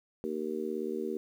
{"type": "harmonic tone", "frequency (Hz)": 77.7, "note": "D#2", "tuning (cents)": -2, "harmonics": [3, 4, 5, 6], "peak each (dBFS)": [-38, -39, -35, -39], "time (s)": [0.24, 1.17], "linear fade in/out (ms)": 0, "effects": ["10-bit"]}